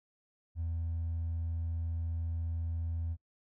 triangle tone with hard clipping, 82.8 Hz, E2, 8 cents sharp, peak -32 dBFS, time 0.55-3.17 s, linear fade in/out 50 ms, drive 2 dB, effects noise-tail reverb RT60 0.1 s tail -25 dB re dry

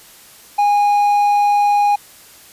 triangle tone, 821 Hz, G#5, 20 cents flat, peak -9 dBFS, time 0.58-1.96 s, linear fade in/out 10 ms, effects white hiss -43 dBFS RMS until 2.52 s + resampled to 32000 Hz

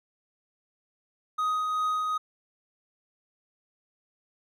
triangle tone with tremolo, 1252 Hz, D#6, 10 cents sharp, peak -22 dBFS, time 1.38-2.18 s, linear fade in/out 10 ms, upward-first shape triangle, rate 2.6 Hz, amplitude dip 30%, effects none

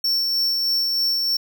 square tone with tremolo, 5440 Hz, F8, 46 cents flat, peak -18 dBFS, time 0.04-1.37 s, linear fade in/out 5 ms, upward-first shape sine, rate 3.2 Hz, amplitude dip 25%, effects none

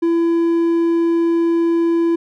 triangle tone, 335.6 Hz, E4, 31 cents sharp, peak -11 dBFS, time 0.02-2.16 s, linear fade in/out 10 ms, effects none

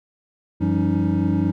triangle tone cluster, 94.5 / 170.3 / 194.5 / 281.5 / 311.7 Hz, F#2 / F3 / G3 / C#4 / D#4, +37 / -43 / -13 / +27 / +3 cents, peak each -22 dBFS, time 0.6-1.52 s, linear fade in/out 20 ms, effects none

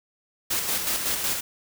white noise with tremolo, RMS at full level -25 dBFS, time 0.5-1.41 s, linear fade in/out 10 ms, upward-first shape square, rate 5.4 Hz, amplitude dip 40%, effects none

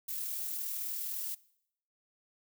violet noise with amplitude modulation, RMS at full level -36 dBFS, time 0.08-1.35 s, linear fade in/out 10 ms, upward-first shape sine, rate 39.8 Hz, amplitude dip 30%, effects noise-tail reverb RT60 0.7 s tail -21 dB re dry

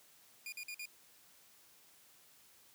sawtooth tone bursts, 2430 Hz, D#7, 42 cents flat, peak -39 dBFS, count 4, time 0.46-0.856 s, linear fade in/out 2 ms, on 63 ms, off 48 ms, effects white hiss -64 dBFS RMS until 2.74 s + high-pass 80 Hz 12 dB/octave

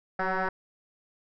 sine tone with frequency modulation, 380.5 Hz, F#4, 48 cents sharp, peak -24 dBFS, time 0.19-0.49 s, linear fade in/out 5 ms, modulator 188 Hz, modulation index 7.3, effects tanh soft clip ceiling -23 dBFS

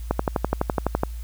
click train, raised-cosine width 1 ms, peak -6 dBFS, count 12, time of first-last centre 0.11-1.034 s, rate 11.9 Hz, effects added 57 Hz sine -30 dBFS peak until 1.23 s + white hiss -51 dBFS RMS until 1.23 s

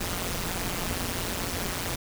pink noise with amplitude modulation, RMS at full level -27 dBFS, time 0-1.96 s, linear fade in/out 10 ms, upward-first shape sine, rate 177 Hz, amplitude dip 90%, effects none

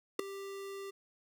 square tone with ADSR envelope, 393.7 Hz, G4, 8 cents sharp, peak -24 dBFS, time 0.19-0.91 s, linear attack 5 ms, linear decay 3 ms, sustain -18 dB, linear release 13 ms, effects none

